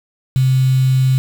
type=tone with quantisation; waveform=sine; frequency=130.81 Hz; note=C3; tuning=in tune; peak=-10 dBFS; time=0.36-1.18 s; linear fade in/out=0 ms; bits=5; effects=none